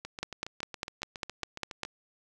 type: two click trains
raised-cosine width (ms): 0.2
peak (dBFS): -22 / -15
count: 14 / 9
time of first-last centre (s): 0.05-1.851 / 0.23-1.833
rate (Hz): 7.22 / 4.99
effects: none